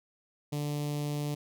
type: tone with notch filter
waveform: sawtooth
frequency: 146.83 Hz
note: D3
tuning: in tune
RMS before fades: -33 dBFS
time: 0.52-1.35 s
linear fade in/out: 10 ms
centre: 1500 Hz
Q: 0.71
effects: none